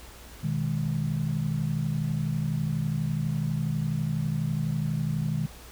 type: chord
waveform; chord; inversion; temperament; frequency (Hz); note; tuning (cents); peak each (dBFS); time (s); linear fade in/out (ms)
sine; G# minor; first; equal; 123.47 / 155.56 / 207.7; B2 / D#3 / G#3; 0 / 0 / 0; -31 / -27 / -33; 0.43-5.47; 10
effects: added 60 Hz sine -48 dBFS peak until 5.71 s + pink hiss -48 dBFS RMS until 5.71 s